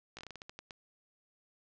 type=slowing click train; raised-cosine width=0.2 ms; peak=-28 dBFS; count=11; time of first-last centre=0.17-0.708 s; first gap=17 ms; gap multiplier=1.24; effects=low-pass 7000 Hz 12 dB/octave